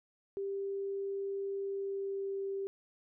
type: tone with pitch glide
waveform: sine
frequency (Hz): 394.5 to 392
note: G4 to G4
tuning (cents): +11 to 0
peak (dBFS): -34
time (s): 0.37-2.67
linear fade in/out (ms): 0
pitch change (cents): -11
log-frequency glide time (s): 1.58-2.44
effects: none